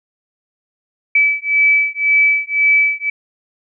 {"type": "beating tone pair", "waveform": "sine", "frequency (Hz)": [2300, 2301.9], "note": ["D7", "D7"], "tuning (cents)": [-37, -35], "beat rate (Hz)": 1.9, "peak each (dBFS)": -14, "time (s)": [1.15, 3.1], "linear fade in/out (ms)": 5, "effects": []}